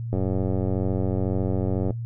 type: click train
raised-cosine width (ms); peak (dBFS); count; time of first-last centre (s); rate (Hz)
2; -13; 168; 0.13-1.907; 94
effects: noise-tail reverb RT60 0.1 s tail -17 dB re dry + added 116 Hz sine -28 dBFS peak until 2.05 s